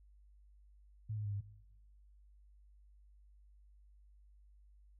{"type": "tone with pitch steps", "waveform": "sine", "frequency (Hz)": [108, 105.6, 102.2, 100.4], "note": ["A2", "G#2", "G#2", "G2"], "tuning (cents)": [-32, 29, -27, 42], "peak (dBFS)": -37, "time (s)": [1.09, 1.41], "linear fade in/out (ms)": 10, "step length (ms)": 80, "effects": ["noise-tail reverb RT60 1.0 s tail -19 dB re dry", "added 50 Hz sine -60 dBFS peak until 4.99 s"]}